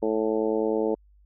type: harmonic tone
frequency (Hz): 109.7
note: A2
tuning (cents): -5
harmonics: 2 / 3 / 4 / 5 / 6 / 7 / 8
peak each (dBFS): -32 / -28 / -25 / -30 / -37 / -39 / -38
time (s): 0.02-0.95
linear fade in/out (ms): 10
effects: added 50 Hz sine -54 dBFS peak until 1.25 s